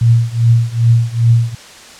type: tone with tremolo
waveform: sine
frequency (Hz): 116.54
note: A#2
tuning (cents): 0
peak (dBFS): -4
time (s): 0.01-1.55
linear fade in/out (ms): 5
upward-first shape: triangle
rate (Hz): 2.5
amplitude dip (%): 95
effects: white hiss -36 dBFS RMS until 1.99 s + low-pass 7000 Hz 12 dB/octave